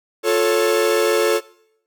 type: chord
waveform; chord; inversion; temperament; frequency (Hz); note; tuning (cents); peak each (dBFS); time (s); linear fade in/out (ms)
45% pulse; F augmented; none; equal with one note detuned; 353.3 / 440 / 554.4; F4 / A4 / C#5; +20 / 0 / 0; -21 / -17 / -21; 0.23-1.41; 50
effects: noise-tail reverb RT60 0.7 s tail -21 dB re dry